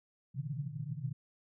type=band-pass noise; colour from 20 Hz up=pink; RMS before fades=-39 dBFS; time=0.34-1.13 s; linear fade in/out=10 ms; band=120 to 160 Hz; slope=96 dB/octave; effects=none